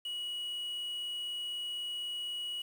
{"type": "tone with quantisation", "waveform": "triangle", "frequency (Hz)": 2916, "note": "F#7", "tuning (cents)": -26, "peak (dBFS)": -34, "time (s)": [0.05, 2.62], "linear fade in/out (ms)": 5, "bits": 9, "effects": []}